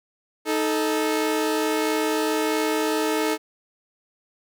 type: tone pair together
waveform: sawtooth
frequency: 312.2 / 436.8 Hz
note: D#4 / A4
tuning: +6 / -13 cents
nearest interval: tritone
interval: 581 cents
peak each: -20 dBFS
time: 0.45-3.38 s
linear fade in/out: 50 ms
effects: none